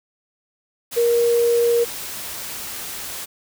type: tone in noise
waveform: sine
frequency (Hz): 471.5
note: A#4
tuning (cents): +20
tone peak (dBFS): -14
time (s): 0.96-1.85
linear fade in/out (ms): 20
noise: white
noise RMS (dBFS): -31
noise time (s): 0.91-3.26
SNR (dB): +14
effects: none